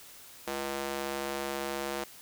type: tone with high-pass filter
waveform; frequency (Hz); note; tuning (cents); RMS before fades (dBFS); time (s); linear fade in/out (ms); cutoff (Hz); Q
square; 69.3; C#2; 0; -35; 0.47-2.04; 5; 420; 0.98
effects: white hiss -51 dBFS RMS until 2.21 s